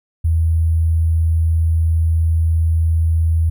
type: tone with sample-and-hold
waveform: sine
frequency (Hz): 81.5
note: E2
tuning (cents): -19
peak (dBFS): -12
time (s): 0.24-3.5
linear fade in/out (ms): 10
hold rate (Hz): 11025
effects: none